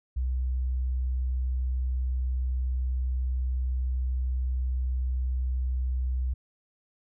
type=tone; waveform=sine; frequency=63.4 Hz; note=B1; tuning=46 cents sharp; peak=-25 dBFS; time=0.16-6.34 s; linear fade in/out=10 ms; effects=none